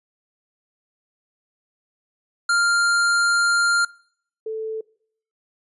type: tone pair in turn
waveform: square / sine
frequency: 1396.9 / 440 Hz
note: F6 / A4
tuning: 0 / 0 cents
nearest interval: octave + minor sixth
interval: 2000 cents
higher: first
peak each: -17 / -25 dBFS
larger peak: first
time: 2.49-3.85 / 4.46-4.81 s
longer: first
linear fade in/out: 5 ms
effects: noise-tail reverb RT60 0.6 s tail -23 dB re dry + resampled to 24000 Hz